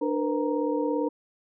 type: tone cluster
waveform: sine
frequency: 297.2 / 467.3 / 505 / 934 Hz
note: D4 / A#4 / B4 / A#5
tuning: +21 / +4 / +39 / +3 cents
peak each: -27 / -29 / -30 / -34 dBFS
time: 0.01-1.09 s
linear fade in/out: 10 ms
effects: none